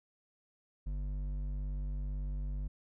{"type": "tone with hard clipping", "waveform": "sine", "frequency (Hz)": 49, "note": "G1", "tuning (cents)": 0, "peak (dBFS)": -36, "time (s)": [0.86, 2.68], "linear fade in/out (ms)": 10, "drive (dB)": 8, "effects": []}